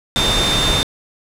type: tone in noise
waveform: sine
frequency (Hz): 3600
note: A7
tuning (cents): +39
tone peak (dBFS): -17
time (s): 0.16-0.83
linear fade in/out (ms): 0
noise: pink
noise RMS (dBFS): -18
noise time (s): 0.16-0.83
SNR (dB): -2
effects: low-pass 9000 Hz 12 dB/octave